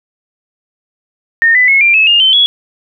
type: tone with pitch steps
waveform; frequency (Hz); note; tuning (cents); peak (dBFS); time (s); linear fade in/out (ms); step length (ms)
sine; 1833 / 1998.9 / 2180 / 2377 / 2592 / 2827 / 3083 / 3362; A#6 / B6 / C#7 / D7 / E7 / F7 / G7 / G#7; -30 / +20 / -29 / +20 / -30 / +20 / -29 / +20; -5; 1.42-2.46; 0; 130
effects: none